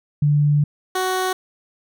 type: tone pair in turn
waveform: sine / 15% pulse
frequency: 146.83 / 372.3 Hz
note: D3 / F#4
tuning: 0 / +11 cents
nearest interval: octave + major third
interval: 1611 cents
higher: second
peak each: -13 dBFS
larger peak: neither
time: 0.22-0.64 / 0.95-1.33 s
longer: first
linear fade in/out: 5 ms
effects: none